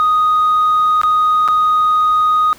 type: tone with dropouts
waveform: sine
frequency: 1244.5 Hz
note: D#6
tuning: in tune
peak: -8 dBFS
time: 0-2.53 s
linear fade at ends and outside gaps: 0 ms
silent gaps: 1.015-1.034 / 1.478-1.485 s
effects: tanh soft clip ceiling -8 dBFS + pink hiss -42 dBFS RMS until 2.58 s